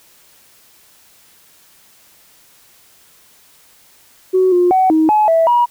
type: tone with pitch steps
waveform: sine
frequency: 372.9 / 355.6 / 752 / 316 / 851 / 656 / 961 Hz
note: F#4 / F4 / F#5 / D#4 / G#5 / E5 / B5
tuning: +14 / +31 / +28 / +27 / +42 / -9 / -48 cents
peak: -8 dBFS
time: 4.33-5.66 s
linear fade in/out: 20 ms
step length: 190 ms
effects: tanh soft clip ceiling -4 dBFS + white hiss -49 dBFS RMS until 5.7 s